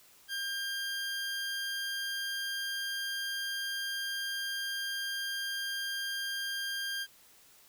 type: tone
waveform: 20% pulse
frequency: 1600 Hz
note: G6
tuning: 35 cents sharp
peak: -29 dBFS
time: 0.28-7.07 s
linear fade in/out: 50 ms
effects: white hiss -60 dBFS RMS until 7.68 s